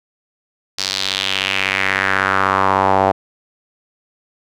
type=tone with band-pass filter sweep; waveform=sawtooth; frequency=96.3 Hz; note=G2; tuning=30 cents flat; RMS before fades=-17 dBFS; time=0.78-3.12 s; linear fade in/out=10 ms; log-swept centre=4900 to 730 Hz; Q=2.9; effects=none